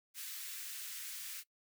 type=high-pass noise; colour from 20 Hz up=white; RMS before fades=-45 dBFS; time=0.14-1.44 s; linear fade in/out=50 ms; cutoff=1500 Hz; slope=24 dB/octave; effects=noise-tail reverb RT60 0.1 s tail -20 dB re dry